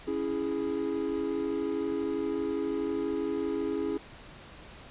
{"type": "chord", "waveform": "triangle", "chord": "C# minor", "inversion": "none", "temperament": "equal", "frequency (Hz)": [277.2, 329.6, 415.3], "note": ["C#4", "E4", "G#4"], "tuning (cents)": [0, 0, 0], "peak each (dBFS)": [-32, -31, -30], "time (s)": [0.07, 3.98], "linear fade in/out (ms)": 10, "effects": ["pink hiss -49 dBFS RMS until 4.9 s", "resampled to 8000 Hz"]}